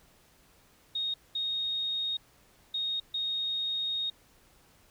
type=tone bursts at uneven times; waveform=sine; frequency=3725 Hz; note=A#7; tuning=2 cents flat; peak=-29 dBFS; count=4; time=0.95-1.14 / 1.35-2.17 / 2.74-3 / 3.14-4.1 s; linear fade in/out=5 ms; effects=pink hiss -62 dBFS RMS until 4.9 s